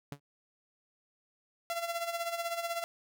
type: tone with exponential decay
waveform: sawtooth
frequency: 142.5 Hz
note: C#3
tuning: 48 cents sharp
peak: -32 dBFS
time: 0.12-0.2 s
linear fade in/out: 2 ms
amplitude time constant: 17 ms
type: tone with tremolo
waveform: sawtooth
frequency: 680 Hz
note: F5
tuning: 46 cents flat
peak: -27 dBFS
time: 1.7-2.84 s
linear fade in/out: 0 ms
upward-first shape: sine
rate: 16 Hz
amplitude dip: 65%
effects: none